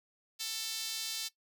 sawtooth tone with high-pass filter, 444.1 Hz, A4, 16 cents sharp, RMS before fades -38 dBFS, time 0.39-1.29 s, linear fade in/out 20 ms, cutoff 4200 Hz, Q 1.8, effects noise-tail reverb RT60 0.1 s tail -17 dB re dry

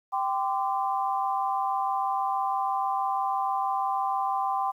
sine chord, G suspended fourth, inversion none, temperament equal with one note detuned, 784 / 1028.5 / 1174.7 Hz, G5 / C6 / D6, 0 / -30 / 0 cents, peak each -27 / -29 / -33 dBFS, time 0.12-4.72 s, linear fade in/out 20 ms, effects 10-bit

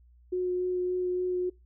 sine tone with vibrato, 362.8 Hz, F#4, 34 cents flat, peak -26 dBFS, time 0.32-1.5 s, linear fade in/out 10 ms, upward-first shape sine, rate 3.5 Hz, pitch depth 10 cents each way, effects noise-tail reverb RT60 0.2 s tail -22 dB re dry + added 60 Hz sine -55 dBFS peak until 1.65 s

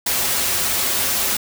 white noise with comb filter, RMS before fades -20 dBFS, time 0.06-1.37 s, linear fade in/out 5 ms, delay 6.6 ms, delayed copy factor -0.55, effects none

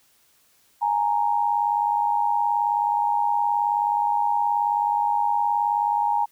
sine tone pair together, 830.6 / 929.6 Hz, G#5 / A#5, 0 / -5 cents, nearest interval major second, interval 195 cents, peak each -22 dBFS, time 0.81-6.26 s, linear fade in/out 20 ms, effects white hiss -61 dBFS RMS until 6.31 s

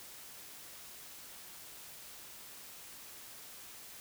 silence, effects white hiss -51 dBFS RMS until 4 s

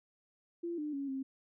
sine tone with pitch steps, 341.9 / 299.4 / 278.2 / 267.4 Hz, F4 / D4 / C#4 / C4, -37 / +33 / +6 / +38 cents, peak -35 dBFS, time 0.63-1.23 s, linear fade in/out 10 ms, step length 150 ms, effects none

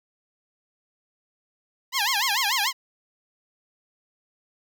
10% pulse tone with vibrato, 932.3 Hz, A#5, in tune, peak -13 dBFS, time 1.92-2.73 s, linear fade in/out 50 ms, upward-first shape sine, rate 6.8 Hz, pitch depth 270 cents each way, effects none

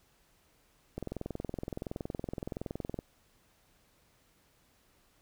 click train, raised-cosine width 2 ms, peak -23 dBFS, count 44, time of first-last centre 0.98-2.989 s, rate 21.4 Hz, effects pink hiss -68 dBFS RMS until 5.21 s

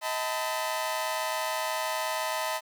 sawtooth tone cluster, 635 / 783 / 889 / 1008 Hz, D#5 / G5 / A5 / B5, +35 / -2 / +18 / +35 cents, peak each -29 / -38 / -30 / -30 dBFS, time 0.01-2.61 s, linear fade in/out 50 ms, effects 10-bit

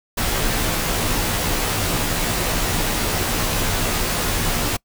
pink noise with comb filter, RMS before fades -21 dBFS, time 0.17-4.77 s, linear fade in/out 10 ms, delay 15 ms, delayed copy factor -0.85, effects noise-tail reverb RT60 0.1 s tail -25 dB re dry

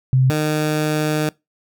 sine / 15% pulse tone pair in turn, 130.3 / 153.04 Hz, C3 / D#3, -7 / -28 cents, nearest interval minor third, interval 279 cents, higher second, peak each -11 dBFS, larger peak neither, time 0.13-0.3 / 0.3-1.29 s, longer second, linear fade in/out 0 ms, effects noise-tail reverb RT60 0.2 s tail -23 dB re dry

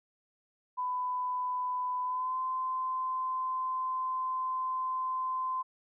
sine tone with pitch glide, 1000 to 1032.3 Hz, B5 to C6, +21 to -24 cents, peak -30 dBFS, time 0.77-5.63 s, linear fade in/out 20 ms, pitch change +55 cents, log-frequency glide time 2.03-2.39 s, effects none

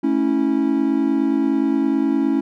triangle chord, A major, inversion none, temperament equal with one note detuned, 220 / 277.2 / 326.8 Hz, A3 / C#4 / E4, 0 / 0 / -15 cents, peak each -22 / -16 / -19 dBFS, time 0.03-2.41 s, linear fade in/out 10 ms, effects none

